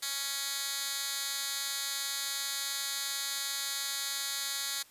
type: tone with high-pass filter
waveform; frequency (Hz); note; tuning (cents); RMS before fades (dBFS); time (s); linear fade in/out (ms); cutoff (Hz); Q
10% pulse; 277.2; C#4; 0; -35; 0.02-4.83; 10; 3500; 0.83
effects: white hiss -59 dBFS RMS until 4.9 s + resampled to 32000 Hz